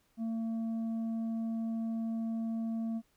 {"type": "tone with tanh clipping", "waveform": "triangle", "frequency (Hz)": 226.1, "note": "A3", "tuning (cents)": 47, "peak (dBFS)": -33, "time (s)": [0.17, 3.02], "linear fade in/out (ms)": 50, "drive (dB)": 9, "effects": ["pink hiss -72 dBFS RMS until 3.16 s"]}